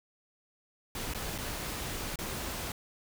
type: noise with dropouts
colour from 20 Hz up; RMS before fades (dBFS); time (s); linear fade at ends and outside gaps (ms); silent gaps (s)
pink; -37; 0.95-2.72; 2; 1.137-1.147 / 1.38-1.385 / 2.158-2.188
effects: none

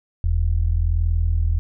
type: tone pair together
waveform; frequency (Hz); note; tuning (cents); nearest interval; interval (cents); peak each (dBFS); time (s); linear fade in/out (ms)
sine; 41.03 / 82.2; E1 / E2; -7 / -4; octave; 1203; -19; 0.24-1.59; 0
effects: none

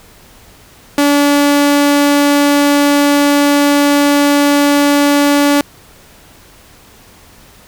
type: tone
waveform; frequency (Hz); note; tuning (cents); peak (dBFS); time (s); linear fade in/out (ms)
sawtooth; 287.3; D4; -38; -4; 0.98-5.61; 2
effects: pink hiss -42 dBFS RMS until 7.67 s

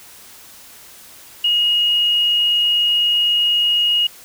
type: tone with quantisation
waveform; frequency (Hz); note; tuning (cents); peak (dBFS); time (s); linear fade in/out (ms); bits
sine; 2876; F#7; -50; -13; 1.44-4.07; 5; 7
effects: white hiss -42 dBFS RMS until 4.24 s

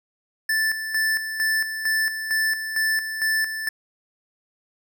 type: tone with tremolo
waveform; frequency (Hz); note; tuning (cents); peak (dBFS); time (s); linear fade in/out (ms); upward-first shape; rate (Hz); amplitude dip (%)
square; 1760; A6; 0; -20; 0.49-3.69; 5; square; 2.2; 60
effects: none

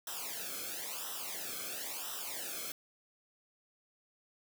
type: noise with flanger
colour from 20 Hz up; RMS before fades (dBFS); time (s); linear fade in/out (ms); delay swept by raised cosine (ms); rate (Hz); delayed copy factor
white; -41; 0.07-2.72; 2; 0.44 to 1.08; 0.98; -0.9
effects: none

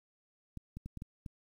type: clicks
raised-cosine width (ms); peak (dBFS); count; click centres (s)
5; -30; 6; 0.573 / 0.77 / 0.86 / 0.973 / 1.021 / 1.262
effects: 10-bit

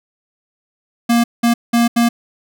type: tone bursts at uneven times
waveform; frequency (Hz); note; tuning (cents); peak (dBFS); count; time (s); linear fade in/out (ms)
square; 235.2; A#3; +16; -11; 4; 1.09-1.24 / 1.43-1.54 / 1.73-1.88 / 1.96-2.09; 10
effects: none

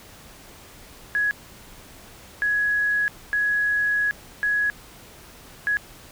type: tone bursts at uneven times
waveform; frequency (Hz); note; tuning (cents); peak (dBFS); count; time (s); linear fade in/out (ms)
sine; 1674; G#6; +13; -19; 5; 1.15-1.31 / 2.42-3.08 / 3.33-4.11 / 4.43-4.7 / 5.67-5.77; 0
effects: pink hiss -46 dBFS RMS until 6.11 s

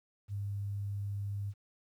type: tone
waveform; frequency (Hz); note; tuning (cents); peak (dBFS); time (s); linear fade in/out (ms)
sine; 100.8; G2; +49; -34; 0.28-1.54; 50
effects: 11-bit

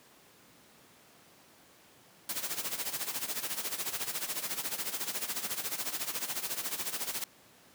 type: noise with tremolo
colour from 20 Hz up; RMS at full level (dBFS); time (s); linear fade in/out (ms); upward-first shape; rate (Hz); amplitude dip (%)
white; -33; 2.29-7.24; 2; sine; 14; 75
effects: pink hiss -59 dBFS RMS until 7.74 s + high-pass 150 Hz 12 dB/octave

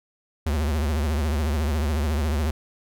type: tone with vibrato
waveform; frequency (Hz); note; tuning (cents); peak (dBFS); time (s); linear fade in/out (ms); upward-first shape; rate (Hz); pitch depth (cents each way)
square; 75; D2; +37; -22; 0.46-2.51; 5; triangle; 14; 170
effects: none

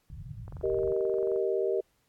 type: low-pass noise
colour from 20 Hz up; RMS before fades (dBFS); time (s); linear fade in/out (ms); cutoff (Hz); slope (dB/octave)
white; -42; 0.1-0.93; 2; 150; 48
type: click train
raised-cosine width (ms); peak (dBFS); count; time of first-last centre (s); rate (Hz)
1; -34; 21; 0.48-1.361; 22.7
type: chord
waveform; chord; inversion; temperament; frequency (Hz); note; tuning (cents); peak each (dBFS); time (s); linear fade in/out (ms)
sine; Eb major; first; just; 388.9 / 466.7 / 622.3; G4 / Bb4 / Eb5; -14 / +2 / 0; -28 / -30 / -33; 0.63-1.81; 10
effects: pink hiss -72 dBFS RMS until 2.08 s + AAC 64 kbps

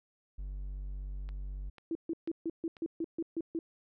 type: tone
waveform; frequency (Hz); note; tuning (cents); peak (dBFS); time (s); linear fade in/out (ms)
triangle; 48.1; G1; -32; -35; 0.38-1.7; 10
type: click train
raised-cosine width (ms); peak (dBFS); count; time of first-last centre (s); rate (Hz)
0.3; -36; 4; 1.29-2.768; 2.03
type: tone bursts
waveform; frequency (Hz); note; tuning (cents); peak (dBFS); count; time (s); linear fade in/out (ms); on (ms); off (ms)
sine; 329.6; E4; 0; -31; 10; 1.91-3.59; 2; 42; 140
effects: none

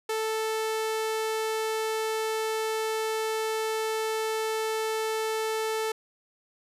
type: tone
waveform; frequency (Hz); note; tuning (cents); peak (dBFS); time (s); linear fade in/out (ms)
sawtooth; 440; A4; 0; -23; 0.09-5.92; 5
effects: resampled to 32000 Hz

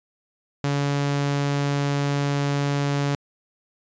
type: tone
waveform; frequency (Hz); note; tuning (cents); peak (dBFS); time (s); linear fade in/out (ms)
sawtooth; 142.2; C#3; +45; -17; 0.64-3.15; 0
effects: resampled to 16000 Hz

